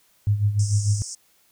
sine tone with tremolo, 103.3 Hz, G#2, 9 cents flat, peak -15 dBFS, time 0.27-1.02 s, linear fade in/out 0 ms, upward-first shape sine, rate 6.7 Hz, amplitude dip 70%
pink band-pass noise, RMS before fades -35 dBFS, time 0.59-1.15 s, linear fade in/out 5 ms, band 5200 to 9100 Hz, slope 96 dB/octave
effects white hiss -61 dBFS RMS until 1.51 s

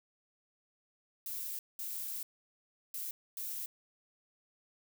violet noise bursts at uneven times, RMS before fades -40 dBFS, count 4, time 1.26-1.59 / 1.79-2.23 / 2.94-3.11 / 3.37-3.66 s, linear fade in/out 2 ms, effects none

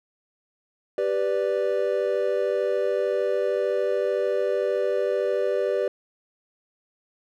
triangle chord, G major, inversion none, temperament equal, 392 / 493.9 / 587.3 Hz, G4 / B4 / D5, 0 / 0 / 0 cents, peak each -24 dBFS, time 0.98-5.88 s, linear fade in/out 2 ms, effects none

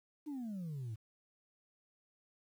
sine exponential sweep, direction down, 310.8 to 103.83 Hz, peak -37 dBFS, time 0.26-0.96 s, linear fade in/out 20 ms, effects tanh soft clip ceiling -38 dBFS + 11-bit

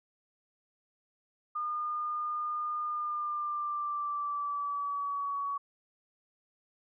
sine tone with pitch glide, 1215 to 1127.1 Hz, D#6 to C#6, -42 to +28 cents, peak -31 dBFS, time 1.55-5.58 s, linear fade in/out 10 ms, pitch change -130 cents, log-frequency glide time 2.82-5.35 s, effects none

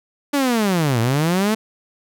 sawtooth linear two-way sweep, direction down then up, 292.1 to 110 to 223.8 Hz, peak -12 dBFS, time 0.33-1.55 s, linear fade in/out 10 ms, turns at 1 s, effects none

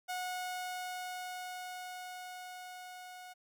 sawtooth tone with level ramp, 730 Hz, F#5, 24 cents flat, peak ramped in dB -32 to -44 dBFS, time 0.08-3.34 s, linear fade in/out 20 ms, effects none

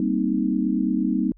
sine chord, C minor seventh, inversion second, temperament equal, 196 / 233.1 / 261.6 / 311.1 Hz, G3 / Bb3 / C4 / Eb4, 0 / 0 / 0 / 0 cents, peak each -25 dBFS, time 0-1.32 s, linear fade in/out 2 ms, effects added 41 Hz sine -48 dBFS peak until 1.37 s

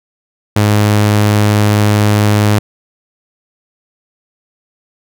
sawtooth tone, 104.6 Hz, G#2, 13 cents sharp, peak -4 dBFS, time 0.56-2.59 s, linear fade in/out 5 ms, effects none

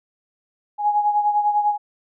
sine beating tone pair, 830.6 / 840.6 Hz, G#5 / G#5, 0 / +21 cents, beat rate 10 Hz, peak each -17 / -24 dBFS, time 0.78-1.78 s, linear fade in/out 50 ms, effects none

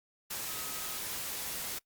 sine tone in noise, 1272 Hz, D#6, 38 cents sharp, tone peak -49 dBFS, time 0.48-0.98 s, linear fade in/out 10 ms, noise white, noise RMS -38 dBFS, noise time 0.3-1.79 s, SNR -14 dB, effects noise-tail reverb RT60 0.1 s tail -23 dB re dry + Opus 48 kbps

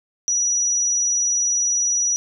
sine tone, 5840 Hz, F#8, 24 cents flat, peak -17 dBFS, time 0.28-2.16 s, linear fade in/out 0 ms, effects none

